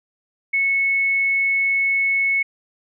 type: tone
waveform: sine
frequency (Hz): 2201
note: C#7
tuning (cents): -13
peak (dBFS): -16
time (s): 0.53-2.43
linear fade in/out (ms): 10
effects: none